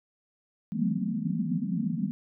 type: band-pass noise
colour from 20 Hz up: white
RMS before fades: -29 dBFS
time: 0.72-2.11 s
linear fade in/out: 0 ms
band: 160 to 250 Hz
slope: 96 dB/octave
effects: none